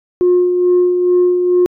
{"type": "tone with tremolo", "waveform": "sine", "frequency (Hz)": 358.2, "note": "F4", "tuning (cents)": 44, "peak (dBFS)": -6, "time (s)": [0.21, 1.66], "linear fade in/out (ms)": 0, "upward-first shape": "sine", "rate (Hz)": 2.3, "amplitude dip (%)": 45, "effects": ["tanh soft clip ceiling -5 dBFS"]}